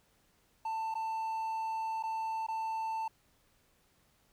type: tone with dropouts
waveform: triangle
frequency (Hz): 890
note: A5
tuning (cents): +20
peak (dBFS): -31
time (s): 0.65-3.08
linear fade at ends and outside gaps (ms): 5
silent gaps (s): 0.942-0.952 / 2.027-2.035 / 2.467-2.484
effects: pink hiss -70 dBFS RMS until 4.32 s